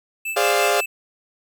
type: tone with tremolo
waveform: square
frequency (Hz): 2637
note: E7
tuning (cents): 0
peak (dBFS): -24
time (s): 0.25-0.86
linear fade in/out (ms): 5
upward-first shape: sine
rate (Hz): 5.7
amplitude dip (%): 80
type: chord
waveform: sawtooth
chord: D half-diminished seventh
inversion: second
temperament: equal with one note detuned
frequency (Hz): 410.8 / 523.3 / 587.3 / 698.5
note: Ab4 / C5 / D5 / F5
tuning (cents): -19 / 0 / 0 / 0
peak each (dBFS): -18 / -21 / -19 / -17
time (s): 0.36-0.81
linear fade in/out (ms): 10
effects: none